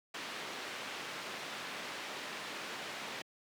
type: low-pass noise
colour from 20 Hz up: white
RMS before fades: -43 dBFS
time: 0.14-3.22 s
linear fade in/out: 5 ms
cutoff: 3000 Hz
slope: 12 dB/octave
effects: high-pass 200 Hz 12 dB/octave